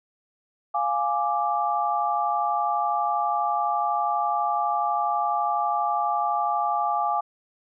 sine chord, D diminished, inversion first, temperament equal, 698.5 / 830.6 / 1174.7 Hz, F5 / Ab5 / D6, 0 / 0 / 0 cents, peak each -27 / -25 / -26 dBFS, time 0.74-7.21 s, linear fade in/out 10 ms, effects none

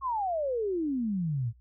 sine exponential sweep, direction down, 1108.7 to 108.7 Hz, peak -27 dBFS, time 0.01-1.53 s, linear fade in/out 50 ms, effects added 61 Hz sine -55 dBFS peak until 1.6 s

